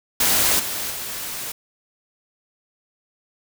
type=noise with level steps; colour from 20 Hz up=white; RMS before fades=-18 / -27 / -30 dBFS; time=0.2-1.52 s; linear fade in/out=5 ms; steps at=0.59 / 0.9 s; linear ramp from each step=10 ms; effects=none